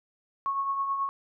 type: tone with tremolo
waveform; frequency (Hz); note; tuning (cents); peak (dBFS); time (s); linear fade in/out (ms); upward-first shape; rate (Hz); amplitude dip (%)
sine; 1100; C#6; -14; -24; 0.46-1.09; 0; triangle; 9.3; 50
effects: none